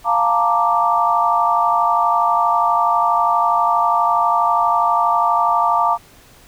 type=chord; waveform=sine; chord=Bb major seventh; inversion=second; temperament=equal; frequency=698.5 / 880 / 932.3 / 1174.7 Hz; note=F5 / A5 / Bb5 / D6; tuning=0 / 0 / 0 / 0 cents; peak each=-19 / -21 / -18 / -17 dBFS; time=0.04-5.98 s; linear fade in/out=50 ms; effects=pink hiss -47 dBFS RMS until 6.47 s